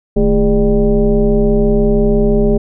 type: tone with frequency modulation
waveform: sine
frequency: 220 Hz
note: A3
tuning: in tune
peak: -8 dBFS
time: 0.16-2.58 s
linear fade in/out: 10 ms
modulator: 187 Hz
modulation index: 1.5
effects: none